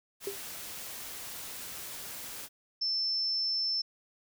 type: noise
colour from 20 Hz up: white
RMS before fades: -42 dBFS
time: 0.2-2.49 s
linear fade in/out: 50 ms
type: tone with exponential decay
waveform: sine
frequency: 397 Hz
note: G4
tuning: 22 cents sharp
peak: -29 dBFS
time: 0.27-0.41 s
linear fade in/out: 2 ms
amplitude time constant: 29 ms
type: tone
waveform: sine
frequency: 5310 Hz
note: E8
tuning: 12 cents sharp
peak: -28 dBFS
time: 2.81-3.82 s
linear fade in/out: 10 ms
effects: none